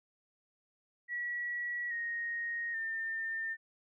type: tone with pitch steps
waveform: sine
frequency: 1930 / 1868 / 1804 Hz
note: B6 / A#6 / A6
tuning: -40 / +3 / +43 cents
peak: -34 dBFS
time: 1.08-3.57 s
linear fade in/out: 50 ms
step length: 830 ms
effects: none